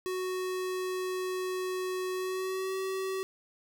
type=tone with pitch glide; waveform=square; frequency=370 to 381.1 Hz; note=F#4 to G4; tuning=0 to -49 cents; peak=-32 dBFS; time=0.06-3.23 s; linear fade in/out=0 ms; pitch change=+51 cents; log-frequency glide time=2.13-2.77 s; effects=none